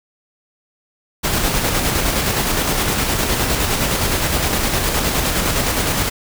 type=noise with tremolo; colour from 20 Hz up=pink; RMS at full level=-17 dBFS; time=1.23-6.1 s; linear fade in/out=20 ms; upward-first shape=square; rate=9.7 Hz; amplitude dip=30%; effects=none